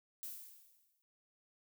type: noise with exponential decay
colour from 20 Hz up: violet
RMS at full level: -43 dBFS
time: 0.23-1.02 s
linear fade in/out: 0 ms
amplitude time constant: 170 ms
effects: none